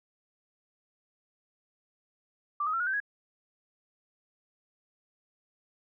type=tone with pitch steps; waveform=sine; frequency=1174.7 / 1259 / 1349.4 / 1446.2 / 1550 / 1661.3 Hz; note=D6 / D#6 / E6 / F#6 / G6 / G#6; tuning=0 / +20 / +40 / -40 / -20 / 0 cents; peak=-27 dBFS; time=2.6-3.002 s; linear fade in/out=5 ms; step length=67 ms; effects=none